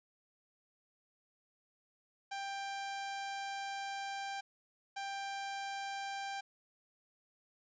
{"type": "tone bursts at uneven times", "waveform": "sawtooth", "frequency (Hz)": 790, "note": "G5", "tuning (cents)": 13, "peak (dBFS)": -35, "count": 2, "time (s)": [[2.31, 4.41], [4.96, 6.41]], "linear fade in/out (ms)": 10, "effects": ["resampled to 16000 Hz", "11-bit"]}